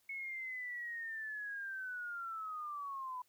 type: linear sweep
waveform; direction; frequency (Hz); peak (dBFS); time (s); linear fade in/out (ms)
sine; down; 2200 to 987.8; -40; 0.09-3.22; 5
effects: white hiss -74 dBFS RMS until 3.28 s